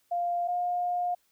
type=tone pair in turn; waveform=sine; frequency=698.5 / 710.7 Hz; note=F5 / F5; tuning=0 / +30 cents; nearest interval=unison; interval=30 cents; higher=second; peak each=-26 dBFS; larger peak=neither; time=0.11-0.48 / 0.48-1.15 s; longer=second; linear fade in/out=10 ms; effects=white hiss -70 dBFS RMS until 1.31 s